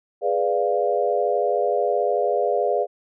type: chord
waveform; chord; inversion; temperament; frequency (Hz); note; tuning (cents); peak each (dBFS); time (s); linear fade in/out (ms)
sine; G# diminished seventh; none; equal; 415.3 / 493.9 / 587.3 / 698.5; G#4 / B4 / D5 / F5; 0 / 0 / 0 / 0; -24; 0.21-2.87; 50
effects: none